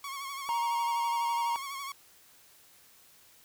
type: tone with vibrato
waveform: sawtooth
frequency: 1103 Hz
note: C#6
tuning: 9 cents flat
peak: -33 dBFS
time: 0.04-1.92 s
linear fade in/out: 2 ms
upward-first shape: sine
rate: 12 Hz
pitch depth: 52 cents each way
type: tone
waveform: triangle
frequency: 938 Hz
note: A#5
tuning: 11 cents sharp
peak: -26 dBFS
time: 0.49-1.56 s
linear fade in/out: 0 ms
effects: white hiss -59 dBFS RMS until 3.44 s